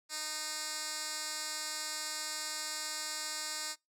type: tone with band-pass filter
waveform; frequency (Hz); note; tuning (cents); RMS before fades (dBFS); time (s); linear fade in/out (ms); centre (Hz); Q
10% pulse; 307.6; D#4; -20; -39; 0.09-3.76; 50; 6600; 1.5
effects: noise-tail reverb RT60 0.2 s tail -24 dB re dry